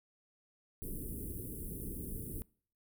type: band-stop noise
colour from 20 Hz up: pink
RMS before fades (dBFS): -42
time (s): 0.82-2.42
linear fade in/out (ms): 0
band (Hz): 430 to 9700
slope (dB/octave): 48
effects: noise-tail reverb RT60 0.5 s tail -24 dB re dry